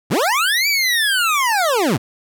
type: linear two-way sweep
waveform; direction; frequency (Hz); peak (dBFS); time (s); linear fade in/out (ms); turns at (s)
25% pulse; up then down; 89.7 to 2349 to 89.7; -11; 0.1-1.98; 20; 0.68
effects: none